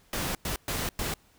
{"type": "noise bursts at uneven times", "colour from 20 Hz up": "pink", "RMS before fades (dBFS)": -31, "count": 4, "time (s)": [[0.13, 0.35], [0.45, 0.56], [0.68, 0.89], [0.99, 1.14]], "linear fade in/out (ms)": 2, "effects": ["pink hiss -62 dBFS RMS until 1.38 s"]}